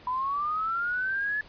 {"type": "linear sweep", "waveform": "sine", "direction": "up", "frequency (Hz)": [987.8, 1725], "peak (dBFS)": -26, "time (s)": [0.07, 1.41], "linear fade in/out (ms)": 2, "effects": ["pink hiss -52 dBFS RMS until 1.48 s", "resampled to 11025 Hz"]}